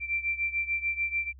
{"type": "beating tone pair", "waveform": "sine", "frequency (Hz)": [2349, 2355.8], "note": ["D7", "D7"], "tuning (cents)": [0, 5], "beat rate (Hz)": 6.8, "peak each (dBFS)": [-29, -32], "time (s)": [0, 1.33], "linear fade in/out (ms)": 50, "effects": ["added 66 Hz sine -47 dBFS peak until 1.39 s"]}